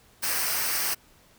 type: noise with comb filter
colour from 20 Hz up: white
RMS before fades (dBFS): -27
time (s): 0.22-0.95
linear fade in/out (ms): 20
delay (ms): 0.28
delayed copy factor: -0.55
effects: pink hiss -58 dBFS RMS until 1.38 s